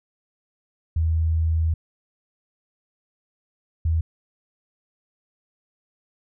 sine tone pair in turn, 80.8 / 81.11 Hz, E2 / E2, -34 / -27 cents, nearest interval unison, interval 7 cents, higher second, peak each -18 dBFS, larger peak neither, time 0.96-1.74 / 3.85-4.01 s, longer first, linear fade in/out 5 ms, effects none

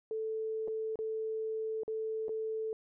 sine tone with dropouts, 440 Hz, A4, in tune, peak -33 dBFS, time 0.11-2.73 s, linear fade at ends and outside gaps 1 ms, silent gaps 0.676-0.681 / 0.957-0.989 / 1.834-1.879 / 2.283-2.292 s, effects none

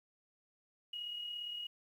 sine tone with amplitude modulation, 2890 Hz, F#7, 41 cents flat, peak -38 dBFS, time 0.93-1.67 s, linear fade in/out 5 ms, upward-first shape sine, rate 37.4 Hz, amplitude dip 40%, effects 11-bit

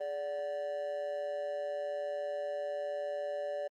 triangle tone with amplitude modulation, 581 Hz, D5, 19 cents flat, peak -29 dBFS, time 0-3.68 s, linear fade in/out 10 ms, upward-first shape sine, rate 161 Hz, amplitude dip 70%, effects Opus 24 kbps

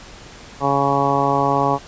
harmonic tone, 139.5 Hz, C#3, 11 cents sharp, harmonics 1 / 2 / 3 / 4 / 5 / 6 / 7 / 8, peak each -25 / -24 / -24 / -24 / -23 / -21 / -24 / -22 dBFS, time 0.6-1.79 s, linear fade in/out 50 ms, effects pink hiss -40 dBFS RMS until 1.87 s + resampled to 16000 Hz

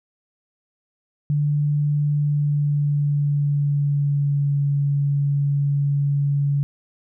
sine tone with pitch glide, 146.8 to 142.05 Hz, D3 to C#3, 0 to +43 cents, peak -17 dBFS, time 1.3-6.63 s, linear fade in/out 0 ms, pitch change -57 cents, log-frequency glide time 2.13-4.61 s, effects none

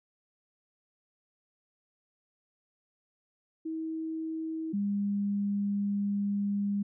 sine tone pair in turn, 320.7 / 202 Hz, E4 / G#3, -48 / -48 cents, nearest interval minor sixth, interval 800 cents, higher first, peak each -32 / -27 dBFS, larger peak second, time 3.65-4.73 / 4.73-6.83 s, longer second, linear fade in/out 10 ms, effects none

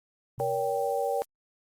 sine tone with exponential decay, 127.9 Hz, C3, 39 cents flat, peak -35 dBFS, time 0.38-1.17 s, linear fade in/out 0 ms, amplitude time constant 170 ms
violet noise, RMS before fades -45 dBFS, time 0.39-1.25 s, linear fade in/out 5 ms
sine chord, G diminished, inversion first, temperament just, 470.4 / 564.5 / 784 Hz, Bb4 / Db5 / G5, +16 / +31 / 0 cents, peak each -30 dBFS, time 0.4-1.22 s, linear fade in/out 0 ms
effects low-pass 12000 Hz 12 dB/octave + Opus 48 kbps

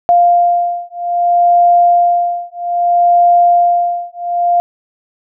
sine beating tone pair, 698.5 / 699.12 Hz, F5 / F5, 0 / +2 cents, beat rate 0.62 Hz, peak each -11 dBFS, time 0.09-4.6 s, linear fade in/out 0 ms, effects none

